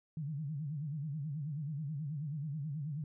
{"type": "tone with vibrato", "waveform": "sine", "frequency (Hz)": 148.3, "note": "D3", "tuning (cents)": 17, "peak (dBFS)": -36, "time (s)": [0.17, 3.04], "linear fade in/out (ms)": 2, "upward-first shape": "sine", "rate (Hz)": 9.3, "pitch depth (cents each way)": 150, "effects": []}